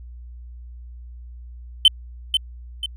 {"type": "tone with echo", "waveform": "triangle", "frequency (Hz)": 3070, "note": "G7", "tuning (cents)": -37, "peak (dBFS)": -5, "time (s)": [1.85, 1.88], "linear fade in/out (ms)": 2, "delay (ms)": 490, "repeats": 2, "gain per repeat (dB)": -8, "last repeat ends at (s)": 2.86, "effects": ["tanh soft clip ceiling -2 dBFS", "added 60 Hz sine -36 dBFS peak until 2.96 s"]}